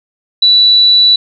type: tone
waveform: sine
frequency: 3951 Hz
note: B7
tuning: in tune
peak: -4 dBFS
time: 0.42-1.16 s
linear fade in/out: 5 ms
effects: none